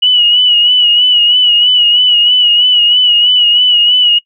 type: tone with vibrato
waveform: sine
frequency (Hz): 2928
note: F#7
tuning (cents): -19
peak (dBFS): -5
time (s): 0.02-4.19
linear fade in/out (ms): 10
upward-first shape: sine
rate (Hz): 3.1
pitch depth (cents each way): 44
effects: noise-tail reverb RT60 0.1 s tail -23 dB re dry